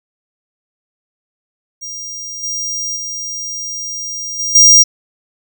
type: tone with level steps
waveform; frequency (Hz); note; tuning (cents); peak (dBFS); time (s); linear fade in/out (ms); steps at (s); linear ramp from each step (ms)
square; 5700; F8; +34; -25 / -19 / -22 / -17 / -4; 1.81-4.84; 20; 2.43 / 2.96 / 4.39 / 4.55; 5
effects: none